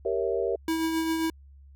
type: chord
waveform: sine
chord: G diminished seventh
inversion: none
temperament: equal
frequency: 392 / 466.2 / 554.4 / 659.3 Hz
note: G4 / Bb4 / Db5 / Fb5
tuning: 0 / 0 / 0 / 0 cents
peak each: -29 / -28 / -32 / -33 dBFS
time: 0.05-0.56 s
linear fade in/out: 5 ms
type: tone with tremolo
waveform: square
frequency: 323.9 Hz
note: E4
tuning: 30 cents flat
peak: -24 dBFS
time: 0.68-1.3 s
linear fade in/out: 2 ms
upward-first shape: triangle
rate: 7.5 Hz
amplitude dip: 40%
effects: added 69 Hz sine -48 dBFS peak until 1.75 s